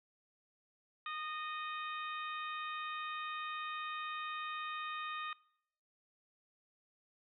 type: harmonic tone with a mistuned harmonic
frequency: 616 Hz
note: D#5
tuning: 17 cents flat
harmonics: 2 / 3 / 4 / 5 / 6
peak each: -41 / -47 / -48 / -54 / -50 dBFS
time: 1.06-5.33 s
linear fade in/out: 2 ms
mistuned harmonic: 4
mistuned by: +23 cents
effects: noise-tail reverb RT60 0.7 s tail -23 dB re dry